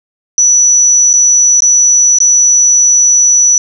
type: tone with dropouts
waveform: sine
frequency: 5920 Hz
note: F#8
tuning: in tune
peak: -4 dBFS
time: 0.38-3.58 s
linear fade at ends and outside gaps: 1 ms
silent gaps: 1.131-1.137 / 1.605-1.621 / 2.186-2.203 s
effects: none